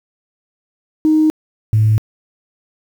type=tone pair in turn; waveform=sine; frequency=311.1 / 108.51 Hz; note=D#4 / A2; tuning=0 / -24 cents; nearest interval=octave + tritone; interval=1824 cents; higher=first; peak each=-8 dBFS; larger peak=neither; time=1.05-1.3 / 1.73-1.98 s; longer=neither; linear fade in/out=0 ms; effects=tanh soft clip ceiling -4 dBFS + 7-bit